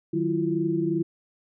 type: tone cluster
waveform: sine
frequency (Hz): 154.4 / 186.3 / 333 / 355.7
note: D#3 / F#3 / E4 / F4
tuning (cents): -13 / +12 / +18 / +32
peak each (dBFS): -30 / -31 / -24 / -32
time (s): 0.13-1.03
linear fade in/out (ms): 10
effects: none